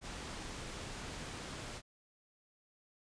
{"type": "low-pass noise", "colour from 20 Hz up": "pink", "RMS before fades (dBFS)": -45, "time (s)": [0.01, 1.82], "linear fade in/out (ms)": 50, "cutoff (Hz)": 8700, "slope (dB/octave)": 12, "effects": ["resampled to 22050 Hz"]}